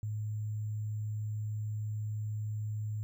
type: tone with sample-and-hold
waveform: sine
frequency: 106.8 Hz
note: G#2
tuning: 49 cents sharp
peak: -33 dBFS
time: 0.03-3.03 s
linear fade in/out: 0 ms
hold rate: 7350 Hz
effects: none